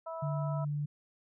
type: harmonic tone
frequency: 326.9 Hz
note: E4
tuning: 14 cents flat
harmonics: 2 / 3 / 4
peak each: -39 / -43 / -45 dBFS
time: 0.06-0.65 s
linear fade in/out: 10 ms
type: tone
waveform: sine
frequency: 146.8 Hz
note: D3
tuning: in tune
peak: -31 dBFS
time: 0.22-0.86 s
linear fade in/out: 10 ms
effects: none